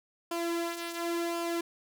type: tone with flanger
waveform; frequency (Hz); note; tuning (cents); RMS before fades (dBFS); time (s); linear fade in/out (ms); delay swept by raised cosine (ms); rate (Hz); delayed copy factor
sawtooth; 339.5; F4; -49; -33; 0.31-1.61; 5; 0.5 to 3.1; 0.93; -0.55
effects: none